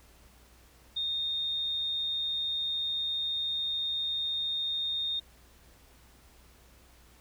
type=tone; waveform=sine; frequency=3673 Hz; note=A#7; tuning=26 cents flat; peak=-29 dBFS; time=0.96-5.2 s; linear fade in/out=10 ms; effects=added 60 Hz sine -59 dBFS peak until 7.2 s + pink hiss -60 dBFS RMS until 7.2 s